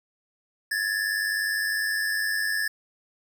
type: tone pair together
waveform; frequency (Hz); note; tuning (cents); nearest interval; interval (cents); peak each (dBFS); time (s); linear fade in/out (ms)
square; 1679 / 1778.8; G#6 / A6; +18 / +18; minor second; 100; -28; 0.71-2.68; 5
effects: none